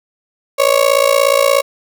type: tone with amplitude modulation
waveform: 35% pulse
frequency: 554.4 Hz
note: C#5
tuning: in tune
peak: -4 dBFS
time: 0.58-1.62 s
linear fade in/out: 20 ms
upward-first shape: sine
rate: 56.9 Hz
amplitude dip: 90%
effects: none